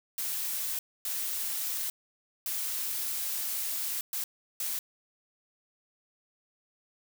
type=noise bursts at uneven times; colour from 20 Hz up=blue; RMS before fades=-33 dBFS; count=5; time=0.18-0.79 / 1.05-1.9 / 2.46-4.01 / 4.13-4.24 / 4.6-4.79 s; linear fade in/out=2 ms; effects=none